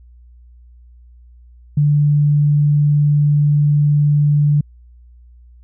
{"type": "tone", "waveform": "sine", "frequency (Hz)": 146.83, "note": "D3", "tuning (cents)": 0, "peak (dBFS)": -10, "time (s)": [1.77, 4.61], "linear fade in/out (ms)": 5, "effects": ["added 60 Hz sine -41 dBFS peak until 5.63 s"]}